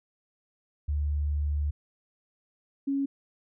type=tone pair in turn; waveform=sine; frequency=73.42 / 276.4 Hz; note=D2 / C#4; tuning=0 / -5 cents; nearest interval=octave + major seventh; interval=2295 cents; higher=second; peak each=-25 dBFS; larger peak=neither; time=0.88-1.71 / 2.87-3.06 s; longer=first; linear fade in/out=10 ms; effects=none